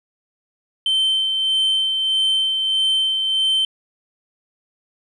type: tone with tremolo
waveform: sine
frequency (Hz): 3099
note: G7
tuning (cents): -21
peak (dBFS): -12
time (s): 0.86-3.65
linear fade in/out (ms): 2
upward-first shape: sine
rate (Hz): 1.6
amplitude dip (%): 45
effects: tanh soft clip ceiling -14 dBFS